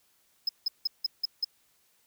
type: tone bursts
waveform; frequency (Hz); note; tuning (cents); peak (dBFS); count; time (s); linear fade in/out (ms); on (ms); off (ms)
triangle; 5110; D#8; +45; -23; 6; 0.47-1.446; 5; 21; 170
effects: white hiss -68 dBFS RMS until 2.06 s